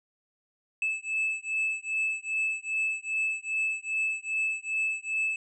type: beating tone pair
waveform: triangle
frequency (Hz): 2614 / 2616.5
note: E7 / E7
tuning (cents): -15 / -14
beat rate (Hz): 2.5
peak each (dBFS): -29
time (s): 0.82-5.36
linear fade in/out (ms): 2
effects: resampled to 24000 Hz